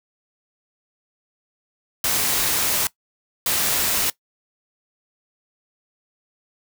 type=noise bursts at uneven times; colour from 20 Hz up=white; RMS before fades=-21 dBFS; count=2; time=2.04-2.87 / 3.46-4.1 s; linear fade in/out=2 ms; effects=noise-tail reverb RT60 0.1 s tail -20 dB re dry